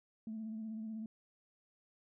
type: tone with vibrato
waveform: sine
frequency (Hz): 220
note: A3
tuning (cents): 0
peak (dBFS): -39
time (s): 0.27-1.06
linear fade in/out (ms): 2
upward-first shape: sine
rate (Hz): 16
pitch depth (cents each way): 35
effects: tanh soft clip ceiling -36 dBFS